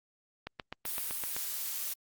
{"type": "click train", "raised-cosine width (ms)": 0.3, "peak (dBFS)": -22, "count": 8, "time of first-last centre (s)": [0.47, 1.365], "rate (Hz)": 7.82}
{"type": "noise", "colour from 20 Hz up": "blue", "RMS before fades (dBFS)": -36, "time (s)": [0.85, 1.94], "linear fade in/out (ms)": 10}
{"effects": ["Opus 48 kbps"]}